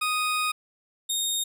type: tone pair in turn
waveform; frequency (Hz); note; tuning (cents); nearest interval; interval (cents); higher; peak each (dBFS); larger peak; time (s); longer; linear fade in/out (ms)
20% pulse; 1244.5 / 3701; D#6 / A#7; 0 / -13; octave + perfect fifth; 1887; second; -19; neither; 0.01-0.52 / 1.09-1.44; first; 10
effects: none